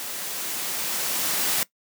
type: noise with level ramp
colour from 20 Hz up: white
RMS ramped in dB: -33 to -23 dBFS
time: 0-1.63 s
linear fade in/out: 0 ms
effects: noise-tail reverb RT60 0.1 s tail -19 dB re dry + high-pass 150 Hz 12 dB/octave